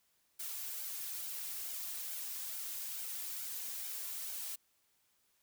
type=noise with flanger; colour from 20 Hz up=blue; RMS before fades=-42 dBFS; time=0.39-4.56 s; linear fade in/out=10 ms; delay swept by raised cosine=1.3 to 2.9 ms; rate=2.3 Hz; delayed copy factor=+0.5; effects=white hiss -75 dBFS RMS until 5.42 s